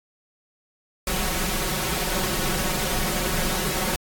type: noise with comb filter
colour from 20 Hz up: pink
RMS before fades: -25 dBFS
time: 1.07-3.96 s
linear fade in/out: 2 ms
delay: 5.4 ms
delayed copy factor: +0.9
effects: AAC 64 kbps